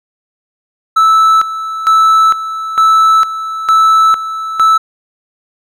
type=tone with tremolo; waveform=triangle; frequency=1312 Hz; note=E6; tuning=9 cents flat; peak=-3 dBFS; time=0.96-4.78 s; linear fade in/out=10 ms; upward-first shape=square; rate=1.1 Hz; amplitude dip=75%; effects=none